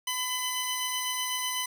15% pulse tone pair together, 1009 / 3019 Hz, B5 / F#7, +37 / +34 cents, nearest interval octave + perfect fifth, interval 1897 cents, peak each -25 dBFS, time 0.07-1.66 s, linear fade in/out 5 ms, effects none

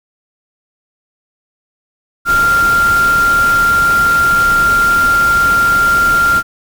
sine tone in noise, 1389 Hz, F6, 10 cents flat, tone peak -8 dBFS, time 2.25-6.43 s, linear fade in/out 50 ms, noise pink, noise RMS -22 dBFS, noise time 2.25-6.43 s, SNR +11 dB, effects none

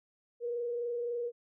sine tone with frequency modulation, 477.4 Hz, A#4, 41 cents sharp, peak -32 dBFS, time 0.4-1.32 s, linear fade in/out 50 ms, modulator 23.7 Hz, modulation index 0.37, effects none

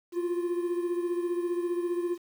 triangle beating tone pair, 347.4 / 362.4 Hz, F4 / F#4, -9 / -36 cents, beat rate 15 Hz, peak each -26 / -33 dBFS, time 0.12-2.18 s, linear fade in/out 50 ms, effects 9-bit

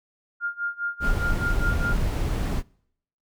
sine tone with tremolo, 1407 Hz, F6, 12 cents sharp, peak -23 dBFS, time 0.4-1.97 s, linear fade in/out 50 ms, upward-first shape sine, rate 4.9 Hz, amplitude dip 90%
brown noise, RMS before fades -24 dBFS, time 1-2.63 s, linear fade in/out 50 ms
effects noise-tail reverb RT60 0.7 s tail -26 dB re dry

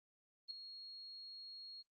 sine tone with ADSR envelope, 4294 Hz, C8, 44 cents sharp, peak -40 dBFS, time 0.48-1.83 s, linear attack 28 ms, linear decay 3 ms, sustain -10 dB, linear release 26 ms, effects noise-tail reverb RT60 0.1 s tail -20 dB re dry + Opus 24 kbps

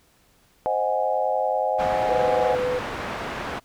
sine chord, Ab dominant seventh, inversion first, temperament equal, 523.3 / 622.3 / 740 / 830.6 Hz, C5 / Eb5 / Gb5 / Ab5, 0 / 0 / 0 / 0 cents, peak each -26 dBFS, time 0.66-2.55 s, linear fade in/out 0 ms
white low-pass noise, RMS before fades -31 dBFS, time 1.78-3.6 s, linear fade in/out 20 ms, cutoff 1400 Hz, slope 12 dB/octave
sine tone, 500 Hz, B4, 21 cents sharp, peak -22 dBFS, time 2.09-2.79 s, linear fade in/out 2 ms
effects pink hiss -60 dBFS RMS until 3.64 s

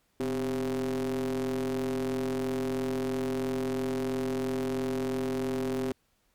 square ring-modulated tone, 69.3 Hz, C#2, in tune, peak -26 dBFS, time 0.2-5.92 s, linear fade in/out 0 ms, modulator 325 Hz, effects pink hiss -71 dBFS RMS until 6.34 s + MP3 96 kbps

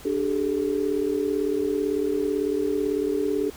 sine chord, D suspended fourth, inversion none, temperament equal with one note detuned, 293.7 / 392 / 430 Hz, D4 / G4 / A4, 0 / 0 / -40 cents, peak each -27 / -26 / -26 dBFS, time 0.05-3.5 s, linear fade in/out 5 ms, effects added 60 Hz sine -51 dBFS peak until 3.56 s + pink hiss -45 dBFS RMS until 3.56 s

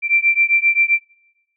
sine beating tone pair, 2349 / 2356.6 Hz, D7 / D7, 0 / +5 cents, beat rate 7.6 Hz, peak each -16 dBFS, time 0.02-0.99 s, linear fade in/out 50 ms, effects noise-tail reverb RT60 0.9 s tail -23 dB re dry

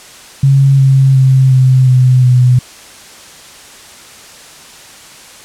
sine tone with pitch steps, 136.9 / 134.47 / 132.08 / 129.74 / 127.44 / 125.18 Hz, C#3 / C3 / C3 / C3 / C3 / B2, -21 / +48 / +17 / -14 / -45 / +24 cents, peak -4 dBFS, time 0.43-2.59 s, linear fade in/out 5 ms, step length 360 ms, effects white hiss -35 dBFS RMS until 5.44 s + low-pass 9000 Hz 12 dB/octave

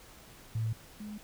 sine tone pair in turn, 111.6 / 210.1 Hz, A2 / G#3, +25 / +20 cents, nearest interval major seventh, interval 1095 cents, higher second, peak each -29 / -39 dBFS, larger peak first, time 0.55-0.73 / 1-1.18 s, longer neither, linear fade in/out 5 ms, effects pink hiss -54 dBFS RMS until 1.23 s

